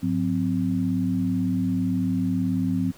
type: tone cluster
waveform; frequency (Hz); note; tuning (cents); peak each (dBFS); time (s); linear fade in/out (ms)
sine; 104.2 / 181.9 / 259.9; G#2 / F#3 / C4; +6 / -29 / -11; -29 / -25 / -24; 0.02-2.92; 20
effects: pink hiss -51 dBFS RMS until 2.97 s